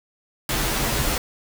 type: noise with comb filter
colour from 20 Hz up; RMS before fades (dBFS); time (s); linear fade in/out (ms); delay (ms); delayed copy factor
pink; -23; 0.49-1.18; 2; 11; -0.85
effects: none